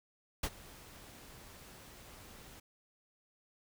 pink noise with ADSR envelope, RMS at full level -34 dBFS, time 0.43-2.6 s, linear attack 7 ms, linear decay 53 ms, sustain -20 dB, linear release 6 ms, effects none

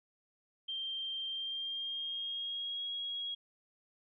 sine tone with pitch glide, 3163 to 3303 Hz, G7 to G#7, +15 to -10 cents, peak -36 dBFS, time 0.68-3.35 s, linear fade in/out 10 ms, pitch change +75 cents, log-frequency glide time 1.29-2.85 s, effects none

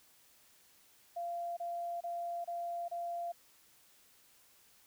sine tone bursts, 690 Hz, F5, 21 cents flat, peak -36 dBFS, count 5, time 1.16-3.322 s, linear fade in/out 10 ms, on 410 ms, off 28 ms, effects white hiss -65 dBFS RMS until 4.86 s

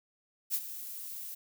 violet noise with ADSR envelope, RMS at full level -29 dBFS, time 0.5-1.35 s, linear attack 43 ms, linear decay 52 ms, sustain -13 dB, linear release 11 ms, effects none

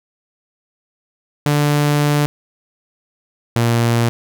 sawtooth tone pair in turn, 146.83 / 117.41 Hz, D3 / A#2, 0 / +13 cents, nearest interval major third, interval 387 cents, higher first, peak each -9 dBFS, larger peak neither, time 1.46-2.26 / 3.56-4.09 s, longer first, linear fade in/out 0 ms, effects none

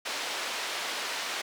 white band-pass noise, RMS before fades -34 dBFS, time 0.05-1.42 s, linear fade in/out 10 ms, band 420 to 4100 Hz, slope 12 dB/octave, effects none

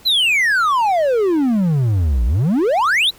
triangle exponential two-way sweep, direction down then up, 4170 to 55 to 4170 Hz, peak -11 dBFS, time 0.05-3.11 s, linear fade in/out 20 ms, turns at 2.25 s, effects pink hiss -46 dBFS RMS until 3.18 s

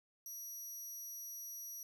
20% pulse tone, 5800 Hz, F#8, 35 cents flat, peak -40 dBFS, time 0.26-1.83 s, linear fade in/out 2 ms, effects 12-bit

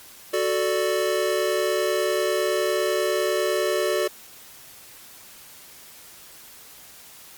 square chord, D major, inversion first, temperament equal, 370 / 440 / 587.3 Hz, F#4 / A4 / D5, 0 / 0 / 0 cents, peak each -26 / -27 / -26 dBFS, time 0.33-4.08 s, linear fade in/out 10 ms, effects white hiss -46 dBFS RMS until 7.37 s + Opus 48 kbps

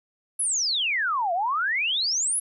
sine exponential two-way sweep, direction down then up, 11260 to 665 to 11260 Hz, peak -22 dBFS, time 0.39-2.4 s, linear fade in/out 10 ms, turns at 1.33 s, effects none

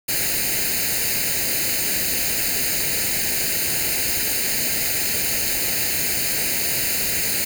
white noise with comb filter, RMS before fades -22 dBFS, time 0.08-7.45 s, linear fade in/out 10 ms, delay 0.44 ms, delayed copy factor +0.8, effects none

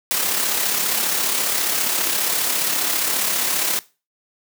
white noise with amplitude modulation, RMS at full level -19 dBFS, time 0.11-3.79 s, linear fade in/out 0 ms, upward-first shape sine, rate 34.8 Hz, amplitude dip 40%, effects noise-tail reverb RT60 0.3 s tail -19 dB re dry + high-pass 200 Hz 12 dB/octave

